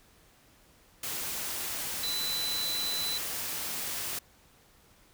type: tone in noise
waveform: sine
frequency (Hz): 4000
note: B7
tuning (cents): +21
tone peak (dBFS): -31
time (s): 2.03-3.18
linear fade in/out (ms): 5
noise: white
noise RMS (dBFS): -35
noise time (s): 1.03-4.19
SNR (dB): +1
effects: pink hiss -61 dBFS RMS until 5.13 s